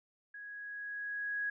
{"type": "tone with level ramp", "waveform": "sine", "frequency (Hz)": 1661.2, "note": "G#6", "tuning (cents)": 0, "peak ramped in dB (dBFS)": [-45, -32], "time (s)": [0.34, 1.5], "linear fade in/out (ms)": 5, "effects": []}